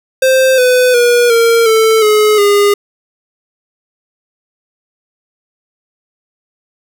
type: tone with pitch steps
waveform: square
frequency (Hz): 523.3 / 502 / 481.5 / 461.9 / 443.1 / 425.1 / 407.7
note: C5 / B4 / B4 / A#4 / A4 / G#4 / G#4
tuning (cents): 0 / +28 / -44 / -16 / +12 / +40 / -32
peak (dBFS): -7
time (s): 0.22-2.74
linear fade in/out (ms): 5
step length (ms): 360
effects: none